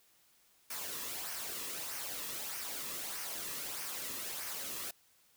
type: noise with flanger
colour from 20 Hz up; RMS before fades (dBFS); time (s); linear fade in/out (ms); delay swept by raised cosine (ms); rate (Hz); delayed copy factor
white; -41; 0.7-4.91; 5; 0.26 to 1.36; 1.6; -0.5
effects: white hiss -68 dBFS RMS until 5.36 s